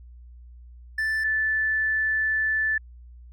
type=tone pair in turn; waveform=triangle / sine; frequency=1760 / 1751.9 Hz; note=A6 / A6; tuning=0 / -8 cents; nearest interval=unison; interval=8 cents; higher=first; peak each=-21 dBFS; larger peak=neither; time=0.98-1.24 / 1.24-2.78 s; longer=second; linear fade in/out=5 ms; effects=added 60 Hz sine -43 dBFS peak until 3.32 s